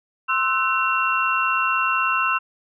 sine tone cluster, 1051 / 1315 / 1505 / 2729 Hz, C6 / E6 / F#6 / F7, +7 / -5 / +29 / -41 cents, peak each -24 / -22 / -27 / -23 dBFS, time 0.28-2.39 s, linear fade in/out 20 ms, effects none

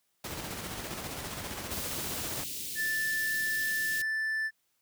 pink noise with tremolo, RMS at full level -37 dBFS, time 0.24-2.44 s, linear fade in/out 5 ms, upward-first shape square, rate 15 Hz, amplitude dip 30%
white band-stop noise, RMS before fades -38 dBFS, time 1.71-4.02 s, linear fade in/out 5 ms, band 420 to 2700 Hz, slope 24 dB/octave
triangle tone, 1760 Hz, A6, in tune, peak -27 dBFS, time 2.75-4.51 s, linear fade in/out 50 ms
effects white hiss -75 dBFS RMS until 4.81 s + high-pass 60 Hz 12 dB/octave

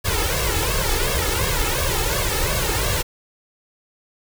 pink noise with flanger, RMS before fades -21 dBFS, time 0.04-3.03 s, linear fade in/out 20 ms, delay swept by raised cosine 1.8 to 2.32 ms, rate 2.8 Hz, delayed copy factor +0.85, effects none

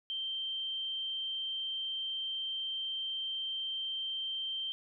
sine tone, 3136 Hz, G7, in tune, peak -34 dBFS, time 0.1-4.72 s, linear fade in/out 0 ms, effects none

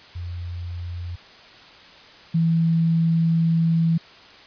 sine tone pair in turn, 87.31 / 164.82 Hz, F2 / E3, 0 / 0 cents, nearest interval major seventh, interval 1100 cents, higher second, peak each -28 / -16 dBFS, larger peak second, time 0.15-1.16 / 2.34-3.98 s, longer second, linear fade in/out 10 ms, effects white hiss -46 dBFS RMS until 4.46 s + resampled to 11025 Hz

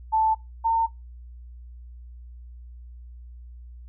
sine tone pair in turn, 880 / 907.9 Hz, A5 / A#5, 0 / -46 cents, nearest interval minor second, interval 54 cents, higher second, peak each -18 dBFS, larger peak neither, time 0.12-0.35 / 0.64-0.87 s, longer neither, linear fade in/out 20 ms, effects noise-tail reverb RT60 0.2 s tail -20 dB re dry + added 60 Hz sine -40 dBFS peak until 3.88 s

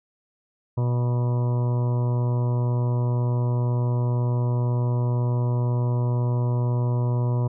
harmonic tone with a mistuned harmonic, 122 Hz, B2, 21 cents flat, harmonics 1 / 2 / 3 / 4 / 5 / 6 / 7 / 8 / 9 / 10, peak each -20 / -35 / -35 / -37 / -38 / -47 / -46 / -38 / -49 / -52 dBFS, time 0.77-7.48 s, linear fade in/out 10 ms, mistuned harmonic 7, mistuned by +20 cents, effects none

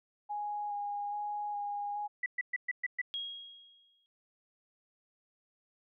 sine tone with vibrato, 824 Hz, G#5, 14 cents flat, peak -34 dBFS, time 0.29-2.08 s, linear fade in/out 20 ms, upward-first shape square, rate 1.2 Hz, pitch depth 12 cents each way
sine tone bursts, 1975.5 Hz, B6, in tune, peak -30 dBFS, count 6, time 2.23-3.016 s, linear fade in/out 5 ms, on 31 ms, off 120 ms
sine tone with exponential decay, 3281 Hz, G#7, 22 cents flat, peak -33 dBFS, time 3.14-4.06 s, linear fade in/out 0 ms, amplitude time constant 200 ms
effects none

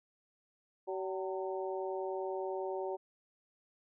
harmonic tone with a mistuned harmonic, 190 Hz, F#3, 46 cents sharp, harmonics 2 / 3 / 4 / 5, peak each -37 / -41 / -43 / -45 dBFS, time 0.87-2.97 s, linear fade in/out 20 ms, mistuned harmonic 5, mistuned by -72 cents, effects none

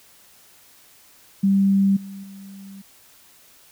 sine tone with level steps, 196 Hz, G3, in tune, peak -14 / -33 / -37 dBFS, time 1.43-2.82 s, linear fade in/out 10 ms, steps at 1.96 / 2.23 s, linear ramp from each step 10 ms, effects white hiss -52 dBFS RMS until 3.71 s

